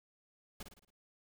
pink noise with echo, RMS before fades -45 dBFS, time 0.6-0.63 s, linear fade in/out 5 ms, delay 55 ms, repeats 5, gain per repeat -6 dB, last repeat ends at 0.905 s, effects none

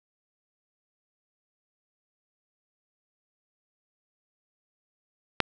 click, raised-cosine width 0.3 ms, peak -4 dBFS, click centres 5.403 s, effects none

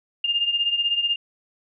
sine beating tone pair, 2812 / 2828 Hz, F7 / F7, +11 / +21 cents, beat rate 16 Hz, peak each -21 / -26 dBFS, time 0.24-1.16 s, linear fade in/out 5 ms, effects none

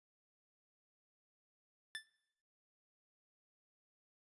25% pulse tone with exponential decay, 1760 Hz, A6, in tune, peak -34 dBFS, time 1.95-2.07 s, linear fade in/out 0 ms, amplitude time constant 26 ms, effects noise-tail reverb RT60 0.8 s tail -21 dB re dry + resampled to 24000 Hz

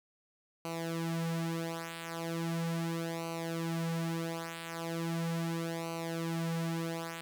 sawtooth tone with flanger, 165.9 Hz, E3, 11 cents sharp, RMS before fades -36 dBFS, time 0.65-7.21 s, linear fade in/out 0 ms, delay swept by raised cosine 0.57 to 5.87 ms, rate 0.38 Hz, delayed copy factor -0.8, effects none

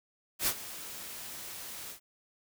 white noise with ADSR envelope, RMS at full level -27 dBFS, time 0.39-2 s, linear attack 82 ms, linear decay 61 ms, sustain -16 dB, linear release 100 ms, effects none

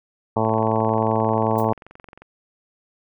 harmonic tone, 110.7 Hz, A2, 11 cents sharp, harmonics 1 / 2 / 3 / 4 / 5 / 6 / 7 / 8 / 9 / 10, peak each -25 / -25 / -29 / -25 / -27 / -26 / -28 / -25 / -30 / -31 dBFS, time 0.36-1.73 s, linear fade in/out 5 ms
click train, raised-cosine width 0.5 ms, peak -27 dBFS, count 41, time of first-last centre 0.45-2.22 s, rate 22.6 Hz
violet noise with exponential decay, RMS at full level -32 dBFS, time 1.58-1.7 s, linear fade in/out 5 ms, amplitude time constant 24 ms
effects none

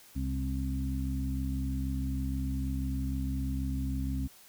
harmonic tone with a mistuned harmonic, 66.3 Hz, C2, 23 cents sharp, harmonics 1 / 2 / 3 / 4, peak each -32 / -37 / -41 / -36 dBFS, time 0.15-4.28 s, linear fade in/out 20 ms, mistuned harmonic 3, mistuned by +20 cents, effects white hiss -56 dBFS RMS until 4.48 s

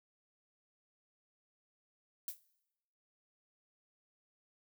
violet noise with exponential decay, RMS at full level -36 dBFS, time 2.28-2.4 s, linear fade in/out 1 ms, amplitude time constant 25 ms, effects noise-tail reverb RT60 0.9 s tail -20 dB re dry

